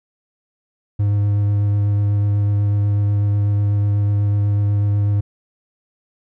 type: tone with vibrato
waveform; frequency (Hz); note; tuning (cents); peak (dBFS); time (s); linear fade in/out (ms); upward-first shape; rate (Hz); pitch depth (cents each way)
triangle; 102.3; G#2; -26; -12; 0.99-5.21; 10; sine; 8.1; 11
effects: none